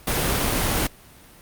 pink noise, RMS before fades -22 dBFS, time 0.07-0.87 s, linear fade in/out 5 ms, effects pink hiss -48 dBFS RMS until 1.41 s + Opus 32 kbps

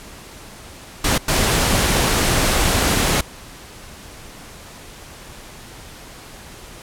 pink noise bursts at uneven times, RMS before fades -17 dBFS, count 2, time 1.04-1.18 / 1.28-3.21 s, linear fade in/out 5 ms, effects pink hiss -39 dBFS RMS until 6.82 s + low-pass 12000 Hz 12 dB/octave

